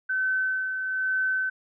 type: tone with tremolo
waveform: sine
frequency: 1526 Hz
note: G6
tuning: 47 cents flat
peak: -22 dBFS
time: 0.09-1.5 s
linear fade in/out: 10 ms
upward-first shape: sine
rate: 1.1 Hz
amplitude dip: 45%
effects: none